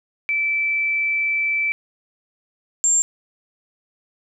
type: tone pair in turn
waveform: sine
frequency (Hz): 2322 / 7372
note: D7 / A#8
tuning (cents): -20 / -20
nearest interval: octave + minor sixth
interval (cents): 2000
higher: second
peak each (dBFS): -18 / -14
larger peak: second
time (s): 0.29-1.72 / 2.84-3.02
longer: first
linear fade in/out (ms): 0
effects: none